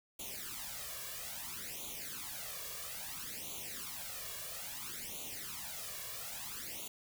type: noise with flanger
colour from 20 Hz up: white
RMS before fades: -44 dBFS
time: 0.19-6.88 s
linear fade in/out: 5 ms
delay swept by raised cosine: 0.29 to 1.79 ms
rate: 0.6 Hz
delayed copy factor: +0.85
effects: none